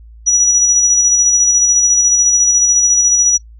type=tone with tremolo; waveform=sine; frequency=5850 Hz; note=F#8; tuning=21 cents flat; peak=-7 dBFS; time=0.26-3.38 s; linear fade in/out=20 ms; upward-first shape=square; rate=14 Hz; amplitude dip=30%; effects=noise-tail reverb RT60 0.1 s tail -22 dB re dry + added 56 Hz sine -35 dBFS peak until 3.59 s